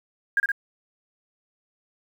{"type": "tone with echo", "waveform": "sine", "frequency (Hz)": 1619, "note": "G#6", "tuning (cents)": -45, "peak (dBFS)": -17, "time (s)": [0.37, 0.4], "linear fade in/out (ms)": 2, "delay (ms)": 59, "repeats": 2, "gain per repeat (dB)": -2, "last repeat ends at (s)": 0.518, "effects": ["8-bit"]}